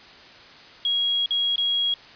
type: tone with dropouts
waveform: sine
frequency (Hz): 3300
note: G#7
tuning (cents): -12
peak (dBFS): -20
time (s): 0.85-1.94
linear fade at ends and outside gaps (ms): 2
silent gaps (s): 1.26-1.307 / 1.559-1.58
effects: white hiss -46 dBFS RMS until 2.15 s + resampled to 11025 Hz